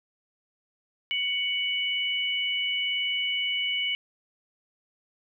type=tone pair together; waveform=sine; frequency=2239 / 2960 Hz; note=C#7 / F#7; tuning=+17 / 0 cents; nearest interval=perfect fourth; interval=483 cents; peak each=-29 / -27 dBFS; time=1.11-3.95 s; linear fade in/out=0 ms; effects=none